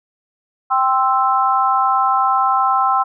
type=chord; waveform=sine; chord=C major; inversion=second; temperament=equal; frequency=784 / 1046.5 / 1318.5 Hz; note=G5 / C6 / E6; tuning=0 / 0 / 0 cents; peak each=-17 dBFS; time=0.7-3.04 s; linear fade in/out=20 ms; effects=none